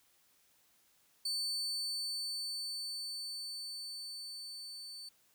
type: tone with level ramp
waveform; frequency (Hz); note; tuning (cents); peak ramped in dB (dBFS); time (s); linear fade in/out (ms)
35% pulse; 4500; C#8; +25; -32 to -44; 1.25-5.09; 5
effects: white hiss -70 dBFS RMS until 5.34 s